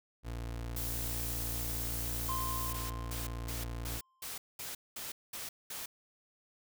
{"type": "tone", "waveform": "30% pulse", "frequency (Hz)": 58, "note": "A#1", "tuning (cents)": -8, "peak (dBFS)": -35, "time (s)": [0.23, 4.01], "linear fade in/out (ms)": 50}
{"type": "noise", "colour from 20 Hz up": "blue", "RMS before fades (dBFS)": -39, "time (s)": [0.76, 2.73], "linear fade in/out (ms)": 5}
{"type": "tone with exponential decay", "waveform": "triangle", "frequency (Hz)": 1046.5, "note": "C6", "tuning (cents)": 0, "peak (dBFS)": -32, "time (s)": [2.29, 4.32], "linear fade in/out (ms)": 0, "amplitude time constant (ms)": 440}
{"type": "noise bursts", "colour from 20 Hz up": "white", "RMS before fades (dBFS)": -42, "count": 9, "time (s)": [2.74, 5.86], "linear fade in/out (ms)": 5, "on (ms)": 160, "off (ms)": 210}
{"effects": []}